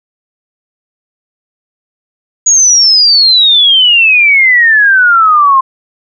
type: exponential sweep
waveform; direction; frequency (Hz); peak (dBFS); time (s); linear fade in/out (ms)
sine; down; 6790 to 1046.5; -3; 2.46-5.61; 10
effects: none